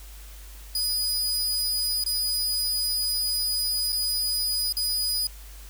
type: tone with dropouts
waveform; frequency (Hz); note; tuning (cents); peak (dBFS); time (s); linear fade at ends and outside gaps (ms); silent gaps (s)
sawtooth; 4948; D#8; -10; -21; 0.75-5.27; 2; 2.039-2.062 / 3.922-3.927 / 4.725-4.768
effects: added 50 Hz sine -41 dBFS peak until 5.69 s + white hiss -49 dBFS RMS until 5.69 s